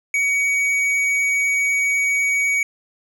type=tone with tanh clipping; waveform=triangle; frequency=2254 Hz; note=C#7; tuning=28 cents sharp; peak=-18 dBFS; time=0.14-2.63 s; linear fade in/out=2 ms; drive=13 dB; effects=none